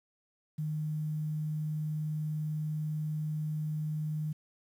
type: tone with quantisation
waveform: sine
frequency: 153.4 Hz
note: D#3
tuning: 24 cents flat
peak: -31 dBFS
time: 0.58-4.33 s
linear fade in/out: 10 ms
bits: 10
effects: none